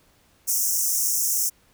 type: high-pass noise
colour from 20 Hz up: pink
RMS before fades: -23 dBFS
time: 0.47-1.5 s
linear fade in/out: 20 ms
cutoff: 5500 Hz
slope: 96 dB/octave
effects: pink hiss -60 dBFS RMS until 1.73 s